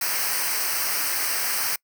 white noise with comb filter, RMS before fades -25 dBFS, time 0.01-1.76 s, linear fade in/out 5 ms, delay 0.28 ms, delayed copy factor -0.8, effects noise-tail reverb RT60 0.1 s tail -26 dB re dry

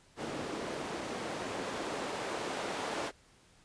white noise with band-pass filter sweep, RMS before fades -38 dBFS, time 0.16-3.12 s, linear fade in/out 50 ms, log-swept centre 290 to 540 Hz, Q 0.85, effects pink hiss -63 dBFS RMS until 3.64 s + resampled to 22050 Hz

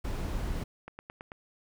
brown noise, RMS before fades -33 dBFS, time 0.04-0.64 s, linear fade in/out 10 ms
click train, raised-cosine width 0.5 ms, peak -27 dBFS, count 5, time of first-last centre 0.88-1.319 s, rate 9.12 Hz
effects none

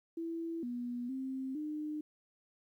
sine tone with pitch steps, 331.4 / 243 / 263.9 / 303.3 Hz, E4 / B3 / C4 / D#4, +9 / -28 / +15 / -44 cents, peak -36 dBFS, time 0.17-2.01 s, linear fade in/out 5 ms, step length 460 ms, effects 12-bit

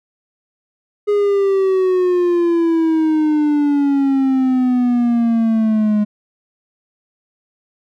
triangle exponential sweep, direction down, 415.3 to 208.1 Hz, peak -10 dBFS, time 1.07-6.05 s, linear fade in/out 20 ms, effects none

